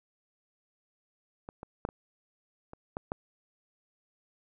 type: clicks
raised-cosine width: 1 ms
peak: -27 / -27 / -16 / -26 / -30 / -20 / -18 dBFS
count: 7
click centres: 1.489 / 1.631 / 1.851 / 1.889 / 2.734 / 2.969 / 3.119 s
effects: none